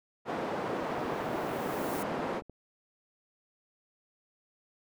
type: band-pass noise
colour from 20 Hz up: white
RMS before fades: -34 dBFS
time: 0.25-2.42 s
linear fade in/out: 50 ms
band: 190 to 760 Hz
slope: 12 dB/octave
type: noise with exponential growth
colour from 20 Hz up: blue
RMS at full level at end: -42 dBFS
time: 0.37-2.03 s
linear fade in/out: 5 ms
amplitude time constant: 360 ms
type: click train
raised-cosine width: 2 ms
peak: -34 dBFS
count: 23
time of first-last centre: 0.83-2.497 s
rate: 13.2 Hz
effects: none